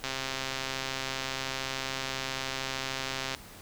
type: click train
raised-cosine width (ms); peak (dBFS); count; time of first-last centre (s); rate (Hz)
0.2; -15; 441; 0.04-3.348; 133
effects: pink hiss -49 dBFS RMS until 3.61 s